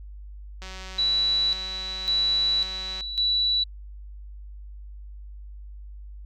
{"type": "click train", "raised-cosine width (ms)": 0.2, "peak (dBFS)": -23, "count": 450, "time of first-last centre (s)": [0.62, 3.008], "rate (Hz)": 188}
{"type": "tone with tremolo", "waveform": "sine", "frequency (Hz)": 3941, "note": "B7", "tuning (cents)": -4, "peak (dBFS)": -20, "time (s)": [0.98, 3.64], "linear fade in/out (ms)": 10, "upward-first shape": "square", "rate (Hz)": 0.91, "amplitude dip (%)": 70}
{"effects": ["added 50 Hz sine -38 dBFS peak until 6.25 s"]}